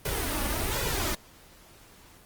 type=noise with flanger; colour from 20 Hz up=pink; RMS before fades=-29 dBFS; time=0.05-1.15 s; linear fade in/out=5 ms; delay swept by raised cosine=2 to 3.5 ms; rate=1.3 Hz; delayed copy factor=+0.65; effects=pink hiss -54 dBFS RMS until 2.25 s + Opus 32 kbps